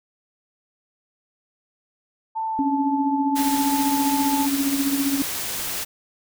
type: tone with pitch glide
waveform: sine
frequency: 888 to 870.7 Hz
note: A5 to A5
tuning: +16 to -18 cents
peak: -23 dBFS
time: 2.35-4.47 s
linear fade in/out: 20 ms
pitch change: -34 cents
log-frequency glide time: 2.46-2.71 s
type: tone with tremolo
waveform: sine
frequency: 277.2 Hz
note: C#4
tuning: in tune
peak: -17 dBFS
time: 2.59-5.22 s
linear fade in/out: 0 ms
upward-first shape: triangle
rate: 15 Hz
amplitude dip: 70%
type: noise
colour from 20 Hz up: white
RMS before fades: -28 dBFS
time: 3.35-5.85 s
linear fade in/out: 20 ms
effects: none